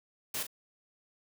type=noise with echo; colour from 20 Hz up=white; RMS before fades=-35 dBFS; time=0.34-0.43 s; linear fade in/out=5 ms; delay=38 ms; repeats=1; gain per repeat=-8 dB; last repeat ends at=0.468 s; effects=none